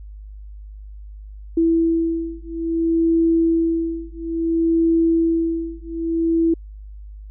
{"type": "beating tone pair", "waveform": "sine", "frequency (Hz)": [330, 330.59], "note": ["E4", "E4"], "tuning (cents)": [2, 5], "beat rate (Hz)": 0.59, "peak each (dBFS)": -19, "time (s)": [1.57, 6.54], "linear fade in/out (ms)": 5, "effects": ["added 51 Hz sine -34 dBFS peak until 7.3 s"]}